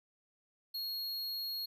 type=tone; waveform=square; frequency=4299 Hz; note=C8; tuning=46 cents sharp; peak=-37 dBFS; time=0.74-1.66 s; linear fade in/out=10 ms; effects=none